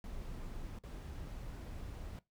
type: noise with dropouts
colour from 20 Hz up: brown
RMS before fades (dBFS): -45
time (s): 0.04-2.19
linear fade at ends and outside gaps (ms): 1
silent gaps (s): 0.788-0.836
effects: noise-tail reverb RT60 0.2 s tail -20 dB re dry